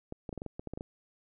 clicks, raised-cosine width 2 ms, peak -25 dBFS, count 11, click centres 0.124 / 0.292 / 0.328 / 0.377 / 0.419 / 0.463 / 0.595 / 0.673 / 0.736 / 0.775 / 0.809 s, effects none

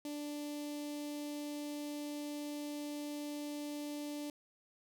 sawtooth tone with notch filter, 293.7 Hz, D4, in tune, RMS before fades -42 dBFS, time 0.05-4.3 s, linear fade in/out 2 ms, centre 1400 Hz, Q 0.58, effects none

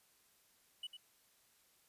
triangle tone with echo, 2960 Hz, F#7, in tune, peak -40 dBFS, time 0.83-0.87 s, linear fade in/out 5 ms, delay 100 ms, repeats 1, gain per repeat -8 dB, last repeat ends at 0.97 s, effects white hiss -71 dBFS RMS until 1.88 s + resampled to 32000 Hz

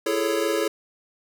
square chord, A major seventh, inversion second, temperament equal with one note detuned, 335.8 / 415.3 / 440 / 554.4 Hz, E4 / G#4 / A4 / C#5, +32 / 0 / 0 / 0 cents, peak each -28 dBFS, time 0.06-0.68 s, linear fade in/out 5 ms, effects none

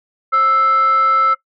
sine tone with frequency modulation, 1318.5 Hz, E6, in tune, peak -9 dBFS, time 0.32-1.35 s, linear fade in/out 20 ms, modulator 783 Hz, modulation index 0.25, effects noise-tail reverb RT60 0.1 s tail -18 dB re dry + tanh soft clip ceiling -6 dBFS

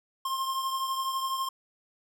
square beating tone pair, 1061 / 1073 Hz, C6 / C6, +24 / +43 cents, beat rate 12 Hz, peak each -30 / -38 dBFS, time 0.25-1.49 s, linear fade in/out 5 ms, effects none

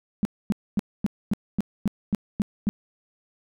sine tone bursts, 204.8 Hz, G#3, 24 cents flat, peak -18 dBFS, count 10, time 0.23-2.69 s, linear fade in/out 0 ms, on 21 ms, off 250 ms, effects none

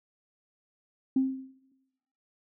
sine tone with exponential decay, 264.1 Hz, C4, 16 cents sharp, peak -19 dBFS, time 1.16-1.72 s, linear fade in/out 5 ms, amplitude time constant 120 ms, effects noise-tail reverb RT60 0.9 s tail -17 dB re dry + tanh soft clip ceiling -15 dBFS

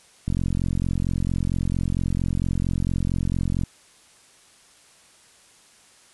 click train, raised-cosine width 5 ms, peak -12 dBFS, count 150, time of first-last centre 0.28-3.636 s, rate 44.4 Hz, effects white hiss -54 dBFS RMS until 6.13 s + resampled to 24000 Hz

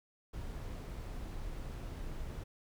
brown noise, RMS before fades -42 dBFS, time 0.33-2.44 s, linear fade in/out 10 ms, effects none

